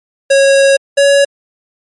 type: tone pair in turn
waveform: square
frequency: 549 / 561.2 Hz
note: C#5 / C#5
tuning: -17 / +21 cents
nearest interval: unison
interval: 38 cents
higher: second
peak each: -6 dBFS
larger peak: neither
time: 0.3-0.77 / 0.97-1.25 s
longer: first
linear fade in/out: 10 ms
effects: MP3 48 kbps